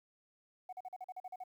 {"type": "tone bursts", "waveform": "sine", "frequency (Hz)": 740, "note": "F#5", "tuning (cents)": 0, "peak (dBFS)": -40, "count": 10, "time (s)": [0.69, 1.438], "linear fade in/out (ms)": 5, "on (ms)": 37, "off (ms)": 42, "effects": ["tanh soft clip ceiling -39 dBFS", "12-bit"]}